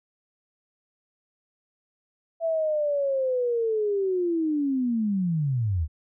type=linear sweep; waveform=sine; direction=down; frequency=667 to 71 Hz; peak=-22 dBFS; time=2.4-5.88 s; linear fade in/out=50 ms; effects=none